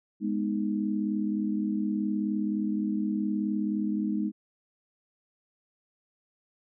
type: chord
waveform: sine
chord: G# minor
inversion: none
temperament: equal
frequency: 207.7 / 246.9 / 311.1 Hz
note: G#3 / B3 / D#4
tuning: 0 / 0 / 0 cents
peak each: -28 / -34 / -31 dBFS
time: 0.2-4.32 s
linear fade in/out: 50 ms
effects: none